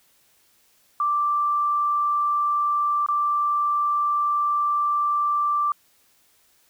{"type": "tone with dropouts", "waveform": "sine", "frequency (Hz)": 1174.7, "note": "D6", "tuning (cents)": 0, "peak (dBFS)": -19, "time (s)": [1, 5.72], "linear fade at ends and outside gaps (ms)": 2, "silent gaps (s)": [3.063, 3.086], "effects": ["white hiss -61 dBFS RMS until 6.69 s"]}